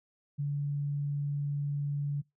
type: tone with vibrato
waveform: sine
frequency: 143.8 Hz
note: D3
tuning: 36 cents flat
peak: -29 dBFS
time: 0.38-2.22 s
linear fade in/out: 20 ms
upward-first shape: square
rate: 20 Hz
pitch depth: 10 cents each way
effects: noise-tail reverb RT60 0.2 s tail -24 dB re dry